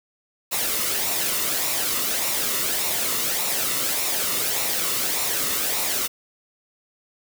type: noise with flanger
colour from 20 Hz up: white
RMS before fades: -24 dBFS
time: 0.51-6.08 s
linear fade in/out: 20 ms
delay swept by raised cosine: 0.62 to 1.27 ms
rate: 1.7 Hz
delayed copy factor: -0.5
effects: none